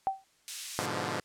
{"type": "tone with exponential decay", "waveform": "sine", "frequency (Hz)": 773, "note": "G5", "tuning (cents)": -24, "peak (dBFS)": -22, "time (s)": [0.07, 0.24], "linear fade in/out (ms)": 0, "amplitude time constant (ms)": 35}
{"type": "high-pass noise", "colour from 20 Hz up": "white", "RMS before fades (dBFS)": -37, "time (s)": [0.48, 0.86], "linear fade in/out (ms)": 0, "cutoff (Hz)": 2600, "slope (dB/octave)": 12}
{"type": "chord", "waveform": "5% pulse", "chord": "G# diminished seventh", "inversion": "none", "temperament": "equal with one note detuned", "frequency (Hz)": [103.83, 123.47, 147.34, 174.61], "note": ["G#2", "B2", "D3", "F3"], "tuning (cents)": [0, 0, 6, 0], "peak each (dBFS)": -26, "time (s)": [0.79, 1.2], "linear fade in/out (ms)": 0}
{"effects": ["white hiss -67 dBFS RMS until 1.24 s", "low-pass 9000 Hz 12 dB/octave"]}